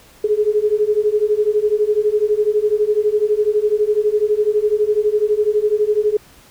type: beating tone pair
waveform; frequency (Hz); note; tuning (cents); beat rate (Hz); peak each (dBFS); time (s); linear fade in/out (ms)
sine; 415.3 / 427.3; G#4 / G#4; 0 / +49; 12; -17 / -16; 0.24-6.17; 5
effects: pink hiss -47 dBFS RMS until 6.5 s